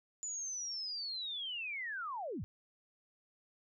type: linear sweep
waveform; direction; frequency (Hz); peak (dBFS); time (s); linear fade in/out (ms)
sine; down; 7040 to 61; -38; 0.23-2.44; 0
effects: none